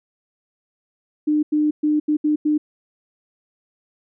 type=tone bursts at uneven times; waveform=sine; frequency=301.5 Hz; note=D4; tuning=46 cents sharp; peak=-15 dBFS; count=6; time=1.27-1.43 / 1.52-1.71 / 1.83-2 / 2.08-2.17 / 2.24-2.36 / 2.45-2.58 s; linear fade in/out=10 ms; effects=none